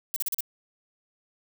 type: noise bursts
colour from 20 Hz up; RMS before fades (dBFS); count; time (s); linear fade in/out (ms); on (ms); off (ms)
violet; -28; 5; 0.14-0.406; 0; 22; 39
effects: none